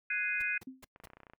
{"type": "chord", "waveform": "sine", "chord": "Ab dominant seventh", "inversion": "third", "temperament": "equal", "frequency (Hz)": [1480, 1661.2, 2093, 2489], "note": ["Gb6", "Ab6", "C7", "Eb7"], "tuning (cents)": [0, 0, 0, 0], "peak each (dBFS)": [-38, -37, -38, -33], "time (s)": [0.1, 0.58], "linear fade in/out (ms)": 5}
{"type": "noise bursts", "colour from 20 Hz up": "pink", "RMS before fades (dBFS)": -50, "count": 4, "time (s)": [0.4, 1.058], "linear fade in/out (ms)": 5, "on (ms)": 22, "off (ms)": 190}
{"type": "tone with exponential decay", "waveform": "sine", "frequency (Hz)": 260.9, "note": "C4", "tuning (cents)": -5, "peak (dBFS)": -38, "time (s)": [0.67, 0.86], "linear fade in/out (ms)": 5, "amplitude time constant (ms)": 41}
{"type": "clicks", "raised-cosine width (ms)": 0.5, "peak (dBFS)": -37, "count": 12, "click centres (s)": [0.961, 1.001, 1.037, 1.072, 1.102, 1.134, 1.17, 1.203, 1.233, 1.268, 1.299, 1.335]}
{"effects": ["noise-tail reverb RT60 0.1 s tail -26 dB re dry"]}